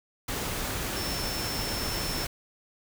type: tone in noise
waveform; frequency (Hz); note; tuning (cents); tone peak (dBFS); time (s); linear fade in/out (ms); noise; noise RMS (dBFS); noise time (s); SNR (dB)
sine; 5360; E8; +28; -35; 0.96-2.25; 5; pink; -32; 0.28-2.27; -6
effects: none